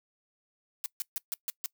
blue noise bursts, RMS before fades -33 dBFS, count 6, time 0.84-1.66 s, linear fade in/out 0 ms, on 20 ms, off 140 ms, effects noise-tail reverb RT60 0.1 s tail -23 dB re dry

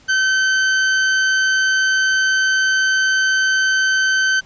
40% pulse tone, 1538 Hz, G6, 33 cents flat, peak -13 dBFS, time 0.08-4.41 s, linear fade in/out 20 ms, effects pink hiss -49 dBFS RMS until 4.45 s + resampled to 16000 Hz

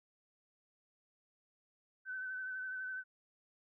sine tone with vibrato, 1521 Hz, F#6, 47 cents sharp, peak -39 dBFS, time 2.05-3.04 s, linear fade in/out 50 ms, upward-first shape sine, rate 12 Hz, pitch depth 25 cents each way, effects none

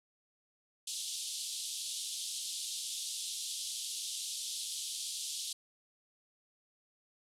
pink band-pass noise, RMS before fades -40 dBFS, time 0.87-5.53 s, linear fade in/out 5 ms, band 3200 to 11000 Hz, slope 48 dB/octave, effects none

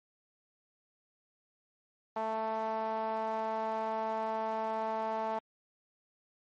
sawtooth tone with band-pass filter, 220.8 Hz, A3, 6 cents sharp, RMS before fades -34 dBFS, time 2.16-5.39 s, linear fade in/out 5 ms, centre 810 Hz, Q 4.4, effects MP3 32 kbps

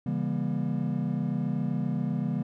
triangle chord, C# diminished seventh, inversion none, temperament just, 138.59 / 166.31 / 199.57 / 239.5 Hz, C#3 / E3 / G3 / Bb3, 0 / +16 / +31 / +47 cents, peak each -30 dBFS, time 0.06-2.43 s, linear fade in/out 5 ms, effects none

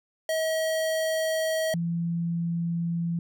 square / sine tone pair in turn, 639 / 169.25 Hz, D#5 / E3, +46 / +46 cents, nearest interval octave + major seventh, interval 2300 cents, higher first, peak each -25 dBFS, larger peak neither, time 0.29-1.74 / 1.74-3.19 s, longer neither, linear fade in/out 2 ms, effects none

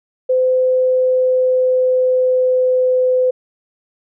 sine tone with pitch glide, 512 to 508.2 Hz, C5 to B4, -38 to +49 cents, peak -11 dBFS, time 0.29-3.31 s, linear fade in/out 10 ms, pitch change -13 cents, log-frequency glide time 0.52-3.09 s, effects none

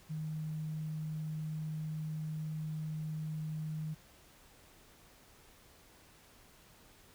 sine tone with quantisation, 155.56 Hz, D#3, in tune, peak -36 dBFS, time 0.09-3.95 s, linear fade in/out 20 ms, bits 11, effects pink hiss -61 dBFS RMS until 7.14 s

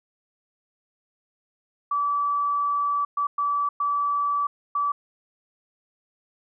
sine tone bursts at uneven times, 1153 Hz, D6, 32 cents flat, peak -21 dBFS, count 5, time 1.91-3.05 / 3.17-3.27 / 3.38-3.69 / 3.8-4.47 / 4.75-4.92 s, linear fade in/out 5 ms, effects none

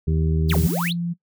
harmonic tone, 79.2 Hz, D#2, 31 cents sharp, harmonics 1 / 2 / 3 / 4 / 5, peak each -20 / -21 / -36 / -36 / -31 dBFS, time 0.07-0.67 s, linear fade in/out 10 ms
blue noise, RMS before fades -32 dBFS, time 0.48-0.92 s, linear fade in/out 50 ms
triangle exponential two-way sweep, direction down then up, 5300 to 93.9 to 4494 Hz, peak -23 dBFS, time 0.49-0.93 s, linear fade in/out 10 ms, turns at 0.61 s
sine tone, 171.7 Hz, F3, 29 cents flat, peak -22 dBFS, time 0.5-1.14 s, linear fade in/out 20 ms
effects noise-tail reverb RT60 0.1 s tail -20 dB re dry

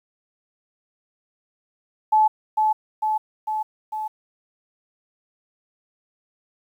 sine tone with echo, 863 Hz, A5, 34 cents flat, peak -13 dBFS, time 2.12-2.28 s, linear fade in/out 10 ms, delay 450 ms, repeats 4, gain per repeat -3 dB, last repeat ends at 4.08 s, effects 9-bit

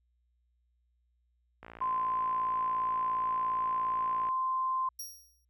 click train, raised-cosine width 0.5 ms, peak -31 dBFS, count 153, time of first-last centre 1.63-4.287 s, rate 57.2 Hz
sine tone with pitch glide, 1034 to 1041.8 Hz, C6 to C6, -21 to -8 cents, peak -28 dBFS, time 1.81-4.89 s, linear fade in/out 5 ms, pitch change +13 cents, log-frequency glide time 3.15-4.7 s
20% pulse tone with exponential decay, 5640 Hz, F8, 16 cents sharp, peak -31 dBFS, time 4.99-5.45 s, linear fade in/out 5 ms, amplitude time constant 98 ms
effects added 60 Hz sine -70 dBFS peak until 5.49 s

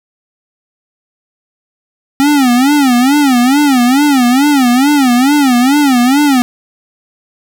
square tone with vibrato, 266.8 Hz, C4, 34 cents sharp, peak -7 dBFS, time 2.2-6.42 s, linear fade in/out 0 ms, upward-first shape sine, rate 2.3 Hz, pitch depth 180 cents each way, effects none

